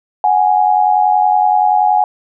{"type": "tone pair together", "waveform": "sine", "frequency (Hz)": [740, 830.6], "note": ["F#5", "G#5"], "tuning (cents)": [0, 0], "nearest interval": "major second", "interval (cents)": 200, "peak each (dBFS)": [-12, -11], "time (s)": [0.24, 2.04], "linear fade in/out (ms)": 2, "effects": []}